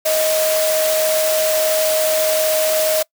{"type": "tone in noise", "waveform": "sine", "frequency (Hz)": 627, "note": "D#5", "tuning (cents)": 13, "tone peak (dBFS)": -15, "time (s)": [0.05, 3.03], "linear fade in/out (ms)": 10, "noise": "white", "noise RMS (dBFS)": -21, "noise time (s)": [0.05, 3.03], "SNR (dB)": 3, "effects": ["noise-tail reverb RT60 0.1 s tail -23 dB re dry", "high-pass 400 Hz 12 dB/octave"]}